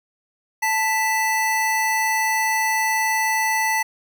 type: tone pair together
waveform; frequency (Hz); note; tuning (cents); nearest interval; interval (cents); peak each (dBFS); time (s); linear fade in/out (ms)
square; 881 / 1977.8; A5 / B6; +2 / +2; octave + major second; 1400; -22; 0.62-3.83; 10
effects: none